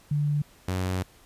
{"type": "tone pair in turn", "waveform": ["sine", "sawtooth"], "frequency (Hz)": [146.83, 92.5], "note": ["D3", "F#2"], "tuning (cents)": [0, 0], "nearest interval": "minor sixth", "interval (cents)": 800, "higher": "first", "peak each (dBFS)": -22, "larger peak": "neither", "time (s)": [[0.11, 0.42], [0.68, 1.03]], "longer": "second", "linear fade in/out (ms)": 5, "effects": ["pink hiss -56 dBFS RMS until 1.25 s", "resampled to 32000 Hz"]}